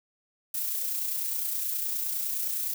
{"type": "noise with amplitude modulation", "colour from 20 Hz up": "violet", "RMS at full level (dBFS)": -29, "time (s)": [0.54, 2.74], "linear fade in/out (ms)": 5, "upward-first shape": "sine", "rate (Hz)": 29.7, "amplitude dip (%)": 35, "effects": []}